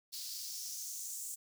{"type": "noise with high-pass filter sweep", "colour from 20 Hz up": "white", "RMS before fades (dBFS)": -43, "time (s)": [0.12, 1.36], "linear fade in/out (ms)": 20, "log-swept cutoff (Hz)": [4400, 7600], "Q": 3.2, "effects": []}